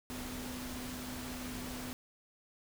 sine tone in noise, 250.7 Hz, B3, 26 cents sharp, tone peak -43 dBFS, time 0.1-1.93 s, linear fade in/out 0 ms, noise pink, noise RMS -44 dBFS, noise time 0.1-1.93 s, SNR -2 dB, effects none

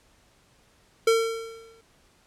square tone with exponential decay, 453.5 Hz, A#4, 48 cents flat, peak -16 dBFS, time 1.07-1.81 s, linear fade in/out 5 ms, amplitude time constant 160 ms, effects pink hiss -61 dBFS RMS until 2.26 s + low-pass 10000 Hz 12 dB/octave

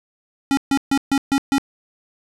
square tone bursts, 275.5 Hz, C#4, 11 cents flat, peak -15 dBFS, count 6, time 0.51-1.582 s, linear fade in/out 0 ms, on 62 ms, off 140 ms, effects low-pass 10000 Hz 12 dB/octave + 8-bit

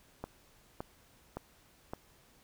click train, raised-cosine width 1 ms, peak -24 dBFS, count 4, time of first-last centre 0.24-1.935 s, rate 1.77 Hz, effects pink hiss -64 dBFS RMS until 2.43 s

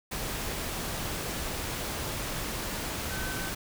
sine tone in noise, 1528 Hz, G6, 45 cents flat, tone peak -38 dBFS, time 3.1-3.5 s, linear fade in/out 10 ms, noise pink, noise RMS -34 dBFS, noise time 0.11-3.55 s, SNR -7 dB, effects none

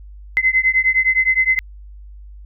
sine beating tone pair, 2047 / 2056.7 Hz, C7 / C7, -38 / -30 cents, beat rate 9.7 Hz, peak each -16 dBFS, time 0.37-1.59 s, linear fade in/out 0 ms, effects added 50 Hz sine -35 dBFS peak until 2.45 s

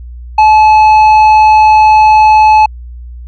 sine tone with tanh clipping, 861 Hz, A5, 38 cents flat, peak -3 dBFS, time 0.38-2.66 s, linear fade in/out 5 ms, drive 7 dB, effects added 60 Hz sine -24 dBFS peak until 3.27 s

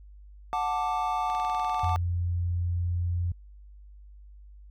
triangle chord, D major, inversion first, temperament just, 734.2 / 881 / 1174.7 Hz, F#5 / A5 / D6, -14 / +2 / 0 cents, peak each -28 / -28 / -29 dBFS, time 0.53-1.96 s, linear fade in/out 0 ms
click train, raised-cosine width 0.2 ms, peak -26 dBFS, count 13, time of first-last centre 1.3-1.894 s, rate 20.2 Hz
sine tone, 87.31 Hz, F2, in tune, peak -25 dBFS, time 1.83-3.32 s, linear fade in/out 5 ms
effects added 50 Hz sine -46 dBFS peak until 4.7 s

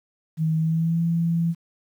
sine tone with pitch glide, 159.1 to 167.59 Hz, D#3 to E3, +39 to +29 cents, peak -19 dBFS, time 0.37-1.55 s, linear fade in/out 50 ms, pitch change +90 cents, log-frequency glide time 0.57-1.01 s, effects 9-bit

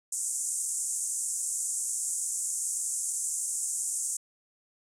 white band-pass noise, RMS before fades -32 dBFS, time 0.12-4.17 s, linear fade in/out 5 ms, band 6800 to 9400 Hz, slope 48 dB/octave, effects none

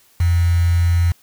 sine tone with quantisation, 85.8 Hz, F2, 30 cents flat, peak -12 dBFS, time 0.2-1.12 s, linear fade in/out 5 ms, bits 5, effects white hiss -54 dBFS RMS until 1.22 s

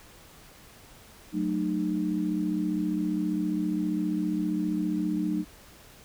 sine chord, D# diminished, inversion first, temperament equal with one note detuned, 185 / 220 / 304.9 Hz, F#3 / A3 / D#4, 0 / 0 / -35 cents, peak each -30 / -32 / -28 dBFS, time 1.32-5.45 s, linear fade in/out 50 ms, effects pink hiss -52 dBFS RMS until 6.04 s

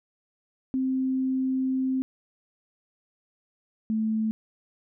sine tone pair in turn, 261.6 / 219.3 Hz, C4 / A3, 0 / -6 cents, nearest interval minor third, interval 306 cents, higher first, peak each -23 dBFS, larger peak neither, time 0.74-2.02 / 3.9-4.31 s, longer first, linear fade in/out 0 ms, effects none

